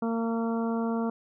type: harmonic tone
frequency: 228.8 Hz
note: A#3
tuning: 32 cents flat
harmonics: 1 / 2 / 3 / 4 / 5 / 6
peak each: -27 / -33 / -37 / -39 / -41 / -43 dBFS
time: 0.02-1.1 s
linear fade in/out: 5 ms
effects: none